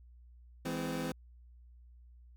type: chord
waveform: 25% pulse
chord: E augmented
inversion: none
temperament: equal with one note detuned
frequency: 164.81 / 207.7 / 257 Hz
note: E3 / G#3 / B#3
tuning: 0 / 0 / -31 cents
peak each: -35 / -39 / -34 dBFS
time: 0.65-1.12 s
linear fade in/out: 5 ms
effects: added 60 Hz sine -54 dBFS peak until 2.36 s